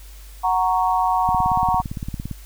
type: chord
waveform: sine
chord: F# major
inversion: none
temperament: equal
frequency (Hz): 740 / 932.3 / 1108.7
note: F#5 / A#5 / C#6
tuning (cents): 0 / 0 / 0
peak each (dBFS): -20 / -20 / -23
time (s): 0.43-1.82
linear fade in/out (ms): 20
type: click train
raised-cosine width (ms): 5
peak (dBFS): -15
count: 19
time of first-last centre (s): 1.29-2.313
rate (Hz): 17.6
effects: added 50 Hz sine -38 dBFS peak until 2.45 s + white hiss -48 dBFS RMS until 2.45 s